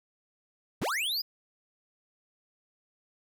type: linear sweep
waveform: square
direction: up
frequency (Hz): 35.85 to 5100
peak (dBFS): -29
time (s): 0.81-1.22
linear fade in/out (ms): 10
effects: none